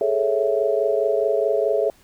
sine chord, A major seventh, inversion third, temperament equal, 415.3 / 440 / 554.4 / 659.3 Hz, G#4 / A4 / C#5 / E5, 0 / 0 / 0 / 0 cents, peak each -23 dBFS, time 0.01-1.9 s, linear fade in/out 2 ms, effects pink hiss -55 dBFS RMS until 2.03 s

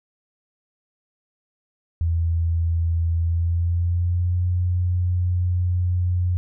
sine tone with pitch glide, 83.4 to 89.39 Hz, E2 to F2, +21 to +41 cents, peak -18 dBFS, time 2.01-6.37 s, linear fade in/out 0 ms, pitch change +120 cents, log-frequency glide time 3.18-4.44 s, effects none

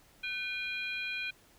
harmonic tone with a mistuned harmonic, 810 Hz, G#5, 43 cents flat, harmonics 2 / 3 / 4 / 5, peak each -42 / -35 / -44 / -47 dBFS, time 0.23-1.31 s, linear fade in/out 10 ms, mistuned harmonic 2, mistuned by -110 cents, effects pink hiss -62 dBFS RMS until 1.58 s

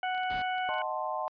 harmonic tone, 740 Hz, F#5, in tune, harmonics 1 / 2 / 3 / 4, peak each -30 / -36 / -40 / -42 dBFS, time 0.03-0.82 s, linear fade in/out 2 ms
clicks, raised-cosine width 0.2 ms, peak -34 dBFS, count 7, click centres 0.148 / 0.179 / 0.234 / 0.332 / 0.582 / 0.74 / 0.784 s
pink noise, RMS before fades -43 dBFS, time 0.3-0.42 s, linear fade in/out 2 ms
sine chord, D# diminished seventh, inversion none, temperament equal, 622.3 / 740 / 880 / 1046.5 Hz, D#5 / F#5 / A5 / C6, 0 / 0 / 0 / 0 cents, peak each -36 dBFS, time 0.69-1.28 s, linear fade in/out 0 ms
effects resampled to 11025 Hz

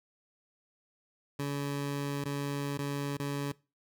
20% pulse tone with dropouts, 141.9 Hz, C#3, 41 cents sharp, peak -27 dBFS, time 1.39-3.52 s, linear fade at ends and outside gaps 5 ms, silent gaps 2.241-2.255 / 2.775-2.788 / 3.17-3.197 s, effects noise-tail reverb RT60 0.3 s tail -22 dB re dry

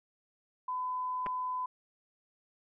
sine tone, 1008 Hz, B5, 35 cents sharp, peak -32 dBFS, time 0.68-1.66 s, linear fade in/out 5 ms
clicks, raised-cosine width 0.5 ms, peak -24 dBFS, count 2, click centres 1.262 / 1.267 s
effects none

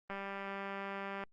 click train, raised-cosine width 0.5 ms, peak -27 dBFS, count 225, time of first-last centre 0.1-1.237 s, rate 197 Hz, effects Opus 24 kbps

